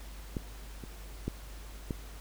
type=clicks; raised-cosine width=3 ms; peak=-20 / -29 / -19 / -20 dBFS; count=4; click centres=0.368 / 0.838 / 1.28 / 1.908 s; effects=added 50 Hz sine -44 dBFS peak until 2.2 s + pink hiss -52 dBFS RMS until 2.2 s